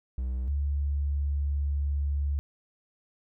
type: tone pair in turn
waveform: triangle / sine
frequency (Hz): 63.4 / 71.4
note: B1 / D2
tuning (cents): +46 / -48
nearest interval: major second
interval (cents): 206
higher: second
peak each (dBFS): -26 / -25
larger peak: second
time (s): 0.18-0.48 / 0.48-2.39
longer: second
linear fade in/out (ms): 0
effects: none